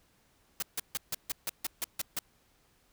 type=noise bursts; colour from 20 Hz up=white; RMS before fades=-33 dBFS; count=10; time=0.6-2.19 s; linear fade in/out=2 ms; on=24 ms; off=150 ms; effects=pink hiss -68 dBFS RMS until 2.92 s